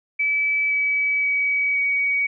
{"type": "tone with pitch steps", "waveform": "sine", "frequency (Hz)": [2300, 2285, 2271, 2257], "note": ["D7", "D7", "C#7", "C#7"], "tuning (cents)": [-37, -48, 41, 31], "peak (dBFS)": -18, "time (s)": [0.19, 2.27], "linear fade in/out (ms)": 10, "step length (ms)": 520, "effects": []}